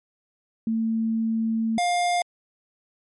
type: tone pair in turn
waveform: sine / square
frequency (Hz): 224.4 / 705.7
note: A3 / F5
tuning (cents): +34 / +18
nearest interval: octave + minor sixth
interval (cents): 1984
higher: second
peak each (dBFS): -21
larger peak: neither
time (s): 0.67-1.78 / 1.78-2.22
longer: first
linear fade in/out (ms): 2
effects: MP3 48 kbps